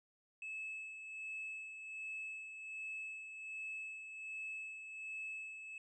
triangle tone with tremolo, 2600 Hz, E7, 24 cents flat, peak -39 dBFS, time 0.42-5.78 s, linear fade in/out 2 ms, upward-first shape sine, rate 1.3 Hz, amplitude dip 55%, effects tanh soft clip ceiling -37 dBFS + resampled to 24000 Hz

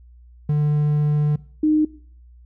triangle / sine tone pair in turn, 148.8 / 307 Hz, D3 / D#4, +23 / -23 cents, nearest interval octave + minor second, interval 1254 cents, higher second, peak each -14 dBFS, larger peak neither, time 0.49-1.36 / 1.63-1.85 s, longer first, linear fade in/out 5 ms, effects noise-tail reverb RT60 0.5 s tail -20 dB re dry + added 60 Hz sine -44 dBFS peak until 2.45 s

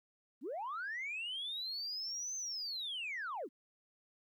sine linear two-way sweep, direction up then down, 207.9 to 6272 to 207.9 Hz, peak -37 dBFS, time 0.41-3.49 s, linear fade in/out 50 ms, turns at 2.36 s, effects tanh soft clip ceiling -35 dBFS + 13-bit

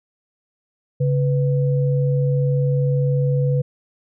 sine tone pair together, 139.1 / 496.5 Hz, C#3 / B4, +6 / +9 cents, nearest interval octave + minor seventh, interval 2203 cents, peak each -16 / -24 dBFS, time 1-3.62 s, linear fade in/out 10 ms, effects none

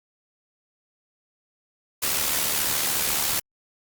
white noise with amplitude modulation, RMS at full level -22 dBFS, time 2.02-3.4 s, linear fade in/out 10 ms, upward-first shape sine, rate 74 Hz, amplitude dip 50%, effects Opus 48 kbps

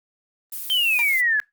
violet noise, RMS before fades -31 dBFS, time 0.52-1.21 s, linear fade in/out 5 ms
sine exponential sweep, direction down, 3161 to 1668 Hz, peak -17 dBFS, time 0.7-1.4 s, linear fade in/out 0 ms
sawtooth tone with exponential decay, 944 Hz, A#5, 22 cents sharp, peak -21 dBFS, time 0.99-1.08 s, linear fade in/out 0 ms, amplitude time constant 18 ms
effects noise-tail reverb RT60 0.2 s tail -24 dB re dry + Opus 24 kbps

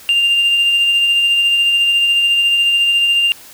sine tone with tremolo, 2794 Hz, F7, in tune, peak -7 dBFS, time 0.09-3.32 s, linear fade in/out 0 ms, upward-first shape sine, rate 14 Hz, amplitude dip 35%, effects tanh soft clip ceiling -8 dBFS + white hiss -39 dBFS RMS until 3.53 s

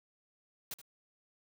white noise with echo, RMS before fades -41 dBFS, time 0.71-0.74 s, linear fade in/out 2 ms, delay 75 ms, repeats 1, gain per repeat -13 dB, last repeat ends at 0.815 s, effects none

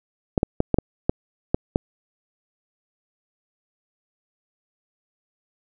clicks, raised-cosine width 2 ms, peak -4 dBFS, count 8, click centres 0.378 / 0.431 / 0.604 / 0.743 / 0.786 / 1.095 / 1.545 / 1.759 s, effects none

